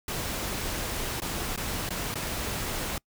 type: noise with dropouts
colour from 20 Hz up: pink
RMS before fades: -32 dBFS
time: 0.08-2.98 s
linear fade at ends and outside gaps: 2 ms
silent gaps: 1.202-1.219 / 1.562-1.575 / 1.891-1.905 / 2.142-2.155 s
effects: noise-tail reverb RT60 0.1 s tail -26 dB re dry